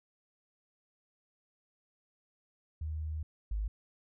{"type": "tone pair in turn", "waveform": "sine", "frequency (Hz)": [77.78, 51.91], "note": ["D#2", "G#1"], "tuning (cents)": [0, 0], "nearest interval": "perfect fifth", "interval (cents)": 700, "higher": "first", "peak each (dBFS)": [-34, -31], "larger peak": "second", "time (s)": [[2.81, 3.23], [3.51, 3.68]], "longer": "first", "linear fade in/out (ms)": 5, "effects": []}